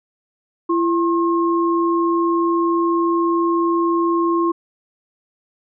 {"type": "tone pair together", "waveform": "sine", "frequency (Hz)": [337.9, 1072], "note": ["E4", "C6"], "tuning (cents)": [43, 42], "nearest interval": "octave + minor sixth", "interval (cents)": 1999, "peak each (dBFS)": [-16, -20], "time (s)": [0.69, 4.52], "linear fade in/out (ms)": 10, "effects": []}